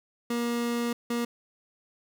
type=tone pair in turn; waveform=30% pulse; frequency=237.2 / 237.2 Hz; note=A#3 / A#3; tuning=+30 / +30 cents; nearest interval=unison; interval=0 cents; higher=neither; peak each=-24 dBFS; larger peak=neither; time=0.3-0.93 / 1.1-1.25 s; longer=first; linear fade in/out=5 ms; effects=none